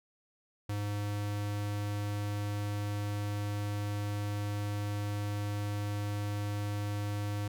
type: tone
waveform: square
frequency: 103 Hz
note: G#2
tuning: 14 cents flat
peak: -33 dBFS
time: 0.69-7.48 s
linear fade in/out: 5 ms
effects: none